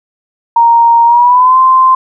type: tone with pitch glide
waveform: sine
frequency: 932.3 to 1040.4 Hz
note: A#5 to C6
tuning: 0 to -10 cents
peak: -3 dBFS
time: 0.56-1.95 s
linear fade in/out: 5 ms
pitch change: +190 cents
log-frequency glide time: 1.05-1.58 s
effects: none